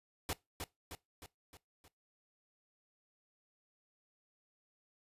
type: noise with echo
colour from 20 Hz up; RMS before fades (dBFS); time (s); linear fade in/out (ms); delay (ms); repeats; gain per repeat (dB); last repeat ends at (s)
pink; -37; 0.29-0.33; 0; 310; 5; -5; 1.88
effects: noise-tail reverb RT60 0.2 s tail -21 dB re dry + resampled to 32000 Hz